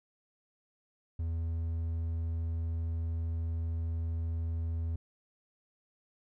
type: tone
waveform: triangle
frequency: 82.41 Hz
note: E2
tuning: in tune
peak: -29 dBFS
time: 1.19-4.96 s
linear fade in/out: 5 ms
effects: none